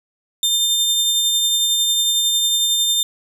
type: tone with tremolo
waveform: sawtooth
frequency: 3600 Hz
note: A7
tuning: 39 cents sharp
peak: -11 dBFS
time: 0.43-3.03 s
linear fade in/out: 2 ms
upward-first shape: triangle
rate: 11 Hz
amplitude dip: 30%
effects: none